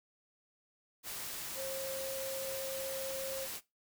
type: tone in noise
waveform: sine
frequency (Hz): 536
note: C5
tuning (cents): +42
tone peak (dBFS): -38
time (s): 1.55-3.48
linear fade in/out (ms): 50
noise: white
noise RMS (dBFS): -42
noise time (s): 1.03-3.61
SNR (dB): +1
effects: noise-tail reverb RT60 0.2 s tail -18 dB re dry